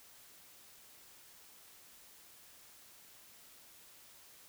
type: silence
effects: white hiss -59 dBFS RMS until 4.48 s